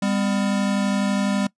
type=tone pair together; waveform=square; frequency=199.9 / 251.9 Hz; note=G3 / B3; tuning=+34 / +34 cents; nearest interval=major third; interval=400 cents; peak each=-21 / -27 dBFS; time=0.02-1.47 s; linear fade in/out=5 ms; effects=noise-tail reverb RT60 0.1 s tail -21 dB re dry + resampled to 22050 Hz

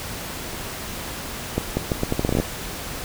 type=accelerating click train; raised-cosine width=2 ms; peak=-7 dBFS; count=13; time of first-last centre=1.58-2.4 s; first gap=190 ms; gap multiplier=0.78; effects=pink hiss -32 dBFS RMS until 3.04 s

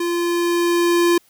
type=tone with level ramp; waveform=square; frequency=345.2 Hz; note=F4; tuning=20 cents flat; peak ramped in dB=-20 to -13 dBFS; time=0-1.18 s; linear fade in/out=5 ms; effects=white hiss -57 dBFS RMS until 1.29 s

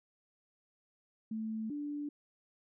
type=tone pair in turn; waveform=sine; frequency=220 / 292.1 Hz; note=A3 / D4; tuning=0 / -9 cents; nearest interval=perfect fourth; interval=491 cents; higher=second; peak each=-35 / -36 dBFS; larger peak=first; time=1.31-1.7 / 1.7-2.09 s; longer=neither; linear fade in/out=5 ms; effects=none

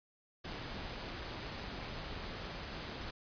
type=noise with amplitude modulation; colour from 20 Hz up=pink; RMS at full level=-42 dBFS; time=0.44-3.11 s; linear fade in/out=10 ms; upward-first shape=sine; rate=161 Hz; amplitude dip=25%; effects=resampled to 11025 Hz

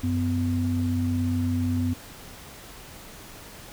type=tone pair together; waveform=sine; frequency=94.17 / 251.4 Hz; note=F#2 / B3; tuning=+31 / +31 cents; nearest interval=octave + perfect fourth; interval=1700 cents; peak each=-25 dBFS; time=0.03-1.94 s; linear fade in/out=10 ms; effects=pink hiss -44 dBFS RMS until 3.72 s

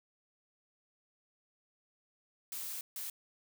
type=noise bursts at uneven times; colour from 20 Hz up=blue; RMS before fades=-41 dBFS; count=2; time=2.52-2.81 / 2.96-3.1 s; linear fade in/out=2 ms; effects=none

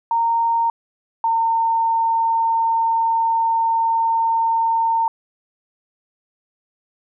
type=tone pair in turn; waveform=sine; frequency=923 / 910.3 Hz; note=A#5 / A#5; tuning=-17 / -41 cents; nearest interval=unison; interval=24 cents; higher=first; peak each=-15 dBFS; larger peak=neither; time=0.11-0.7 / 1.24-5.08 s; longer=second; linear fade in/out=2 ms; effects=none

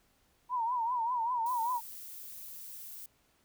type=tone with vibrato; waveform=sine; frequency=953 Hz; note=A#5; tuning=38 cents sharp; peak=-29 dBFS; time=0.49-1.81 s; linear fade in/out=50 ms; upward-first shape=triangle; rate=5.1 Hz; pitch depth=130 cents each way
type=noise; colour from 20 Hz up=violet; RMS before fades=-46 dBFS; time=1.46-3.06 s; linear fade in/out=2 ms
effects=pink hiss -70 dBFS RMS until 3.44 s

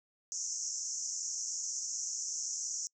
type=band-pass noise; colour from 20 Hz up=pink; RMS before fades=-38 dBFS; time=0.32-2.87 s; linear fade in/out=0 ms; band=5600 to 7200 Hz; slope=96 dB/octave; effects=noise-tail reverb RT60 0.1 s tail -26 dB re dry

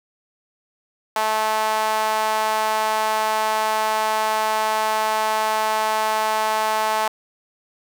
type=tone with high-pass filter; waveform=sawtooth; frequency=217.3 Hz; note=A3; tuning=21 cents flat; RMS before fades=-21 dBFS; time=1.16-7.08 s; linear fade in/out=2 ms; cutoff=830 Hz; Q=3.1; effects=none

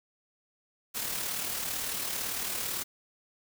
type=noise with amplitude modulation; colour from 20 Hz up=white; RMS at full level=-32 dBFS; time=0.94-2.84 s; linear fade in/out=20 ms; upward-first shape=sine; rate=37.9 Hz; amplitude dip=40%; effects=none

